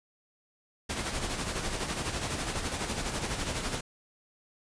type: noise with tremolo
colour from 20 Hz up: pink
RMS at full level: -31 dBFS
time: 0.89-3.81 s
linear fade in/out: 10 ms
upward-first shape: sine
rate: 12 Hz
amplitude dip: 50%
effects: resampled to 22050 Hz